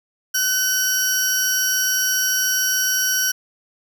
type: tone pair together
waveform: sawtooth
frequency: 1515 / 5671 Hz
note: F#6 / F8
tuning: +40 / +26 cents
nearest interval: octave + major seventh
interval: 2286 cents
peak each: -18 / -17 dBFS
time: 0.34-3.32 s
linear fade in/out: 10 ms
effects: none